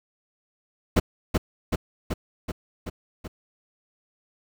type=noise with echo; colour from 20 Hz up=brown; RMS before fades=-17 dBFS; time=0.96-1 s; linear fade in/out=10 ms; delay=380 ms; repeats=6; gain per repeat=-3 dB; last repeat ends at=3.28 s; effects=none